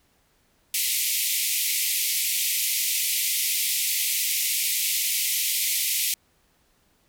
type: band-pass noise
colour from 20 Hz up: white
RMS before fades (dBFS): -25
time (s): 0.74-6.14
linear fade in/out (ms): 2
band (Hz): 2000 to 16000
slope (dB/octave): 96
effects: pink hiss -65 dBFS RMS until 7.08 s